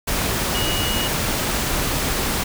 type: tone in noise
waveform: sine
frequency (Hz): 2894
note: F#7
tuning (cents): -39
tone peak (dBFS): -25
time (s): 0.54-1.08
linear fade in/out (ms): 10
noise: pink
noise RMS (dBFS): -22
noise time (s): 0.07-2.44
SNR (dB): -6
effects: none